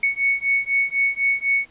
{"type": "beating tone pair", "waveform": "sine", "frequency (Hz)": [2217, 2221], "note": ["C#7", "C#7"], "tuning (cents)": [0, 3], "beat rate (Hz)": 4, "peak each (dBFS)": -21, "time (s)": [0.03, 1.66], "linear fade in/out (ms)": 5, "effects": ["pink hiss -53 dBFS RMS until 1.7 s", "resampled to 8000 Hz"]}